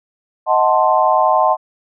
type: chord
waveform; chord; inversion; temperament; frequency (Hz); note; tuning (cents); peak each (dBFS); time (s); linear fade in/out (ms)
sine; D# diminished seventh; none; equal with one note detuned; 628.8 / 740 / 880 / 1046.5; D#5 / F#5 / A5 / C6; +18 / 0 / 0 / 0; -16; 0.46-1.57; 50
effects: none